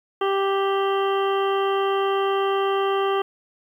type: harmonic tone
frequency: 392 Hz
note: G4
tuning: in tune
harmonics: 1 / 2 / 3 / 4 / 5 / 7 / 8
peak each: -21 / -27 / -26 / -37 / -38 / -37 / -35 dBFS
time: 0.21-3.22 s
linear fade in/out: 5 ms
effects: 9-bit